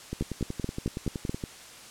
two click trains, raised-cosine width 3 ms, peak -15 / -19 dBFS, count 6 / 15, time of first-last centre 0.21-1.295 / 0.13-1.438 s, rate 4.61 / 10.7 Hz, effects white hiss -47 dBFS RMS until 1.9 s + low-pass 9000 Hz 12 dB/octave

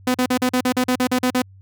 sawtooth tone bursts, 252.2 Hz, B3, 36 cents sharp, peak -12 dBFS, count 12, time 0.07-1.42 s, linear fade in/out 5 ms, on 74 ms, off 42 ms, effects added 96 Hz sine -43 dBFS peak until 1.61 s

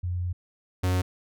sine / 45% pulse tone pair in turn, 89 / 91.34 Hz, F2 / F#2, +33 / -22 cents, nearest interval unison, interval 45 cents, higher second, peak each -26 / -22 dBFS, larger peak second, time 0.03-0.33 / 0.83-1.02 s, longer first, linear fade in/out 10 ms, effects none

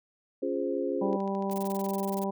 sine chord, Db major seventh, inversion none, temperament equal, 277.2 / 349.2 / 415.3 / 523.3 Hz, Db4 / F4 / Ab4 / C5, 0 / 0 / 0 / 0 cents, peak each -33 dBFS, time 0.42-1.17 s, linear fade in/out 10 ms
harmonic tone, 196.2 Hz, G3, 2 cents sharp, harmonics 1 / 2 / 3 / 4 / 5, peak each -31 / -34 / -36 / -37 / -38 dBFS, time 1.01-2.31 s, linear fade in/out 10 ms
click train, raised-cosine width 0.2 ms, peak -34 dBFS, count 11, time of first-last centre 1.13-1.865 s, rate 13.6 Hz
blue noise bursts, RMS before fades -42 dBFS, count 16, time 1.51-2.24 s, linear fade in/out 2 ms, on 25 ms, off 22 ms
effects none

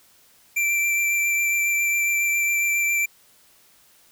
square tone with vibrato, 2349 Hz, D7, in tune, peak -20 dBFS, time 0.56-3.06 s, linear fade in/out 10 ms, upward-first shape triangle, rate 7.3 Hz, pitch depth 15 cents each way, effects white hiss -56 dBFS RMS until 4.11 s

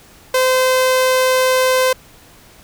sawtooth tone, 515 Hz, C5, 28 cents flat, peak -8 dBFS, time 0.34-1.93 s, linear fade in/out 5 ms, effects pink hiss -45 dBFS RMS until 2.63 s

